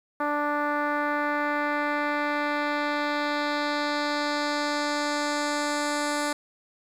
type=tone with low-pass filter sweep; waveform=10% pulse; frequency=293.7 Hz; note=D4; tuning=in tune; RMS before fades=-27 dBFS; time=0.2-6.33 s; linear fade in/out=5 ms; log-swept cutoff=1300 to 9500 Hz; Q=1.4; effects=9-bit